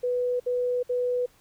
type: tone bursts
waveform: sine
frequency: 493.9 Hz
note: B4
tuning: in tune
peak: -23 dBFS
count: 3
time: 0.03-1.262 s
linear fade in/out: 10 ms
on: 370 ms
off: 61 ms
effects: pink hiss -60 dBFS RMS until 1.4 s